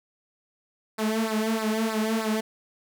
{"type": "tone with flanger", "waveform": "sawtooth", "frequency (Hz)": 220, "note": "A3", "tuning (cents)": 0, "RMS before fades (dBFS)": -26, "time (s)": [0.98, 2.41], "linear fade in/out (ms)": 10, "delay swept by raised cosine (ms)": [0.31, 3.81], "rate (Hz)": 3.2, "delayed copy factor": -0.95, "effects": []}